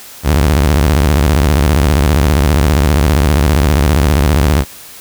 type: tone with vibrato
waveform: sawtooth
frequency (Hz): 72.2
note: D2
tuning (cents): -29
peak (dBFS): -4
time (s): 0.23-4.65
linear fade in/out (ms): 50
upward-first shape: square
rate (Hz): 15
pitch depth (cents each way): 210
effects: white hiss -34 dBFS RMS until 5 s